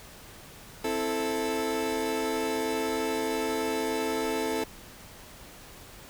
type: chord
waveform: 30% pulse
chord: A minor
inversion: first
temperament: equal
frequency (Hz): 261.6 / 329.6 / 440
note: C4 / E4 / A4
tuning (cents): 0 / 0 / 0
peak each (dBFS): -31 / -31 / -27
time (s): 0.84-4.64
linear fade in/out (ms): 5
effects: pink hiss -48 dBFS RMS until 6.09 s